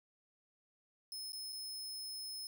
sawtooth tone with dropouts, 5190 Hz, E8, 28 cents flat, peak -40 dBFS, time 1.12-2.47 s, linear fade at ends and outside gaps 1 ms, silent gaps 1.321-1.331 / 1.524-1.528 s, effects none

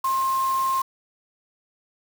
sine tone in noise, 1061 Hz, C6, 24 cents sharp, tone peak -20 dBFS, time 0.04-0.82 s, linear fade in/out 5 ms, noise white, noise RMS -37 dBFS, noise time 0.04-0.82 s, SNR +14 dB, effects none

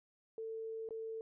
sine tone with dropouts, 446.6 Hz, A4, 26 cents sharp, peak -40 dBFS, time 0.38-1.21 s, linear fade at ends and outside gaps 1 ms, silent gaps 0.889-0.907 s, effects none

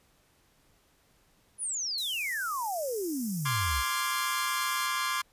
sine exponential sweep, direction down, 10548 to 58.27 Hz, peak -30 dBFS, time 1.58-3.84 s, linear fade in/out 50 ms
white high-pass noise, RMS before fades -40 dBFS, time 1.98-4.86 s, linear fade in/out 0 ms, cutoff 5100 Hz, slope 96 dB/octave
sawtooth chord, D half-diminished seventh, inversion third, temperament equal, 1046.5 / 1174.7 / 1396.9 / 1661.2 Hz, C6 / D6 / F6 / Ab6, 0 / 0 / 0 / 0 cents, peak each -28 / -30 / -34 / -32 dBFS, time 3.45-5.22 s, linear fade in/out 10 ms
effects pink hiss -66 dBFS RMS until 5.32 s + resampled to 32000 Hz

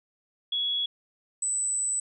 sine tone pair in turn, 3359 / 7989 Hz, G#7 / B8, +19 / +19 cents, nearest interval octave + minor third, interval 1500 cents, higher second, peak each -25 dBFS, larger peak neither, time 0.52-0.86 / 1.42-2 s, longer second, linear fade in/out 5 ms, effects none

